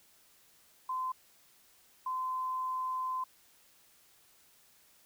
sine tone bursts at uneven times, 1029 Hz, C6, 29 cents flat, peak -32 dBFS, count 2, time 0.89-1.12 / 2.06-3.24 s, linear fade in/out 5 ms, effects white hiss -64 dBFS RMS until 5.05 s

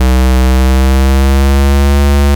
square tone with pitch glide, 64.1 to 70.71 Hz, C2 to C#2, -35 to +35 cents, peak -6 dBFS, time 0-2.35 s, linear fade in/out 5 ms, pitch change +170 cents, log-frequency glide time 0.43-2 s, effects 8-bit

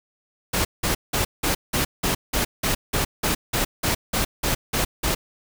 pink noise bursts, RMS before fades -22 dBFS, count 16, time 0.53-5.15 s, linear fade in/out 10 ms, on 120 ms, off 180 ms, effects none

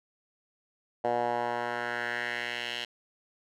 10% pulse tone with band-pass filter sweep, 120.1 Hz, B2, 48 cents flat, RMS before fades -32 dBFS, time 1.04-2.85 s, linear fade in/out 5 ms, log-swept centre 690 to 3100 Hz, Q 2.4, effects none

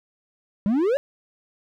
triangle exponential sweep, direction up, 190.9 to 587.3 Hz, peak -16 dBFS, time 0.66-0.97 s, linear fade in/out 0 ms, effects none

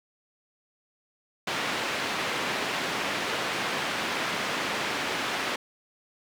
white band-pass noise, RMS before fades -30 dBFS, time 1.47-5.56 s, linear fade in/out 5 ms, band 160 to 2600 Hz, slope 12 dB/octave, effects none

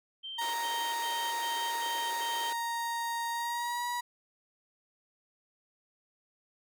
sine tone bursts, 3134 Hz, G7, 1 cent flat, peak -38 dBFS, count 6, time 0.23-2.51 s, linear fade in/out 20 ms, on 310 ms, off 84 ms
35% pulse tone with pitch glide, 932.3 to 968 Hz, A#5 to B5, 0 to -35 cents, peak -30 dBFS, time 0.38-4.01 s, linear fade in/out 10 ms, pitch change +65 cents, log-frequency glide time 3.31-3.86 s
pink high-pass noise, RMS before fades -43 dBFS, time 0.41-2.53 s, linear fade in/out 5 ms, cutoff 330 Hz, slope 48 dB/octave
effects none

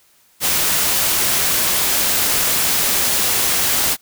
white noise, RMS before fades -17 dBFS, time 0.4-3.97 s, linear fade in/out 50 ms, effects white hiss -55 dBFS RMS until 4.01 s

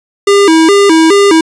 square tone with vibrato, 360 Hz, F#4, 47 cents flat, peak -4 dBFS, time 0.27-1.41 s, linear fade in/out 5 ms, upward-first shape square, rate 2.4 Hz, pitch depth 190 cents each way, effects resampled to 22050 Hz + 7-bit

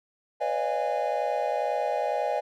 triangle tone cluster, 494.8 / 557 / 607 / 689 / 822 Hz, B4 / C#5 / D#5 / F5 / G#5, +3 / +8 / -43 / -24 / -18 cents, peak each -31 / -32 / -28 / -30 / -28 dBFS, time 0.4-2.41 s, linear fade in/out 20 ms, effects none

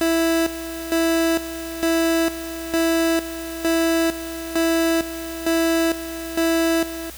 30% pulse tone with tremolo, 329.6 Hz, E4, in tune, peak -14 dBFS, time 0.01-7.1 s, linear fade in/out 2 ms, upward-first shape square, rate 1.1 Hz, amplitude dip 75%, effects added 60 Hz sine -41 dBFS peak until 7.17 s + white hiss -39 dBFS RMS until 7.17 s

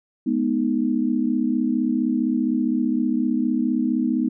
sine chord, G# minor, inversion none, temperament equal with one note detuned, 211.6 / 246.9 / 311.1 Hz, G#3 / B3 / D#4, +33 / 0 / 0 cents, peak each -25 / -21 / -24 dBFS, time 0.26-4.29 s, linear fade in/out 10 ms, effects none

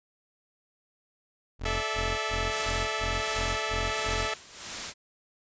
25% pulse tone bursts, 43.65 Hz, F1, in tune, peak -27 dBFS, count 8, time 1.59-4.28 s, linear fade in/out 50 ms, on 240 ms, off 110 ms
10% pulse chord, A suspended fourth, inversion none, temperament equal with one note detuned, 434.7 / 587.3 / 659.3 Hz, A4 / D5 / E5, -21 / 0 / 0 cents, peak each -24 / -28 / -24 dBFS, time 1.65-4.34 s, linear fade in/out 5 ms
white noise with tremolo, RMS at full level -34 dBFS, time 2.49-4.94 s, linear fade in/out 50 ms, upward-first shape sine, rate 1.4 Hz, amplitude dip 80%
effects resampled to 16000 Hz

